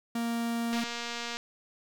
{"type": "tone", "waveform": "45% pulse", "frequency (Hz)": 233.1, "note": "A#3", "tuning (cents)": 0, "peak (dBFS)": -29, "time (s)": [0.15, 0.84], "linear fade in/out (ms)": 5}
{"type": "click train", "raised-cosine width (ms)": 0.2, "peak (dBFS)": -19, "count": 152, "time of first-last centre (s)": [0.73, 1.37], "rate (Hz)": 236}
{"effects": []}